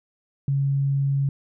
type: tone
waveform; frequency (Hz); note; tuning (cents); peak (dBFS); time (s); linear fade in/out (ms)
sine; 138.59; C#3; 0; -19; 0.48-1.29; 2
effects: none